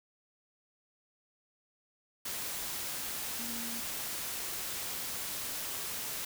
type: tone in noise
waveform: sine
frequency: 233.1 Hz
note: A#3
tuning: in tune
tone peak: -43 dBFS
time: 3.39-3.8 s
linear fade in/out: 5 ms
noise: white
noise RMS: -38 dBFS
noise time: 2.25-6.25 s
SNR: -8 dB
effects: none